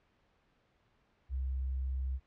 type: tone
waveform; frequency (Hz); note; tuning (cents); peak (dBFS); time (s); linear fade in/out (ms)
sine; 65.5; C2; +2; -32; 1.29-2.2; 50
effects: pink hiss -72 dBFS RMS until 2.26 s + low-pass 3000 Hz 12 dB/octave